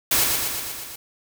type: noise with echo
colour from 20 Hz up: white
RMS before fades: -19 dBFS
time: 0.11-0.24 s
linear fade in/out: 5 ms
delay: 120 ms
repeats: 6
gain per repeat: -3 dB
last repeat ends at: 0.96 s
effects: none